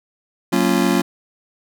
square chord, Gb major seventh, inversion none, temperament just, 185 / 231.2 / 277.5 / 346.9 Hz, Gb3 / Bb3 / Db4 / F4, 0 / -14 / +2 / -12 cents, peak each -21 dBFS, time 0.52-1.02 s, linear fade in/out 10 ms, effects none

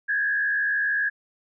sine tone with frequency modulation, 1661.2 Hz, G#6, in tune, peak -21 dBFS, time 0.08-1.1 s, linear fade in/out 20 ms, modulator 73 Hz, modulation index 0.85, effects none

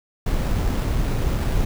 brown noise with sample-and-hold, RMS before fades -21 dBFS, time 0.26-1.65 s, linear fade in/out 5 ms, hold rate 6300 Hz, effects none

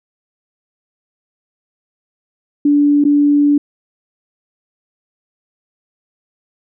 sine tone with dropouts, 290 Hz, D4, 22 cents flat, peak -8 dBFS, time 2.65-3.58 s, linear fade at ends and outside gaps 5 ms, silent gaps 3.041-3.05 s, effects none

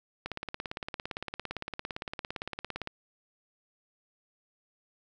click train, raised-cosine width 0.3 ms, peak -19 dBFS, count 47, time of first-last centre 0.26-2.874 s, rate 17.6 Hz, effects none

